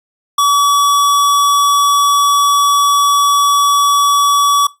square tone, 1140 Hz, C#6, 48 cents sharp, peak -9 dBFS, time 0.38-4.67 s, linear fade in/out 5 ms, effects noise-tail reverb RT60 0.2 s tail -18 dB re dry + resampled to 32000 Hz

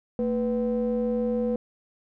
triangle ring-modulated tone, 134.1 Hz, C3, 43 cents sharp, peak -18 dBFS, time 0.19-1.56 s, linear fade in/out 2 ms, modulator 359 Hz, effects none

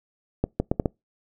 accelerating click train, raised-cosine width 2 ms, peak -8 dBFS, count 5, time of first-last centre 0.44-0.858 s, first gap 160 ms, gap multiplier 0.72, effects noise-tail reverb RT60 0.2 s tail -26 dB re dry

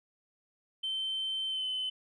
sine tone with pitch glide, 3095 to 3040 Hz, G7 to F#7, -23 to +46 cents, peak -30 dBFS, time 0.83-1.9 s, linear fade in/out 10 ms, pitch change -31 cents, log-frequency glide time 1.48-1.65 s, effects tanh soft clip ceiling -28 dBFS

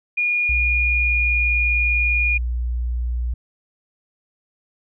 sine tone, 2435 Hz, D#7, 38 cents flat, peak -17 dBFS, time 0.17-2.38 s, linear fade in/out 10 ms
sine tone with pitch glide, 62.1 to 60.12 Hz, B1 to B1, +10 to -46 cents, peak -20 dBFS, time 0.49-3.34 s, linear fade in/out 5 ms, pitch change -56 cents, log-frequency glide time 0.74-1.6 s
effects none

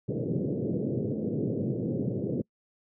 pink band-pass noise, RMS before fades -30 dBFS, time 0.08-2.42 s, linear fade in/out 10 ms, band 110 to 510 Hz, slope 48 dB/octave, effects noise-tail reverb RT60 0.1 s tail -26 dB re dry

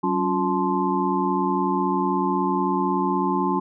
sine tone cluster, 189.6 / 280.5 / 356.7 / 870 / 1044 Hz, F#3 / C#4 / F4 / A5 / C6, +43 / +21 / +37 / -20 / -4 cents, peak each -26 dBFS, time 0.03-3.6 s, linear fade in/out 10 ms, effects none

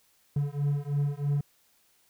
triangle beating tone pair, 142.1 / 145.2 Hz, C#3 / D3, +43 / -19 cents, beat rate 3.1 Hz, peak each -27 dBFS, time 0.36-1.41 s, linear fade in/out 5 ms, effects white hiss -66 dBFS RMS until 2.09 s

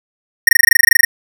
square tone bursts, 1864.7 Hz, A#6, in tune, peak -3 dBFS, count 15, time 0.47-1.05 s, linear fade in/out 5 ms, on 20 ms, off 20 ms, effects none

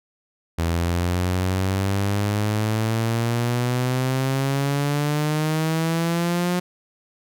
sawtooth exponential sweep, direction up, 82.8 to 179.6 Hz, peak -16 dBFS, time 0.58-6.6 s, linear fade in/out 10 ms, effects none

